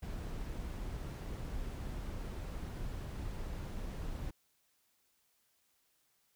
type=noise; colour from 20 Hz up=brown; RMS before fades=-41 dBFS; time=0.02-4.31 s; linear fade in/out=10 ms; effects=white hiss -75 dBFS RMS until 6.35 s